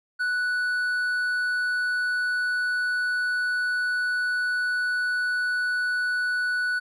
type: tone with hard clipping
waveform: triangle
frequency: 1480 Hz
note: F#6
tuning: in tune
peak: -24 dBFS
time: 0.19-6.8 s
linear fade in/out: 20 ms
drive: 7 dB
effects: none